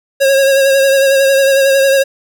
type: tone with vibrato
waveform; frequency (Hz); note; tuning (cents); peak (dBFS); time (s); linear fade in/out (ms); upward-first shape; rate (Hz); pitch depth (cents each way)
square; 544; C#5; -33; -8; 0.2-2.04; 20; sine; 11; 29
effects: none